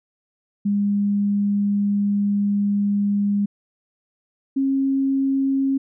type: tone pair in turn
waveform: sine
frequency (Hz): 202.9 / 270.8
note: G#3 / C#4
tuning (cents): -40 / -40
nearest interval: perfect fourth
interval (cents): 500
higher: second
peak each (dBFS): -17 / -17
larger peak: neither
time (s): 0.65-3.46 / 4.56-5.78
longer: first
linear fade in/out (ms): 10
effects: none